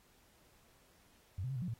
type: tone with pitch steps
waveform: sine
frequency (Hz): 92.4 / 128.3 / 135.8 / 122.8 / 178.5 / 114.8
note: F#2 / C3 / C#3 / B2 / F3 / A#2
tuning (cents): -2 / -34 / -35 / -9 / +38 / -26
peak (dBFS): -36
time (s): 1.38-1.74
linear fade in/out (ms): 5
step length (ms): 60
effects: pink hiss -68 dBFS RMS until 1.79 s + AAC 48 kbps